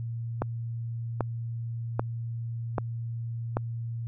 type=click train; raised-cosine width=1 ms; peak=-12 dBFS; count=5; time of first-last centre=0.42-3.57 s; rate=1.27 Hz; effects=added 116 Hz sine -31 dBFS peak until 4.07 s